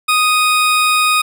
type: tone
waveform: 20% pulse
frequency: 1244.5 Hz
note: D#6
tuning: in tune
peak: -6 dBFS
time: 0.08-1.22 s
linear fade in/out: 10 ms
effects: none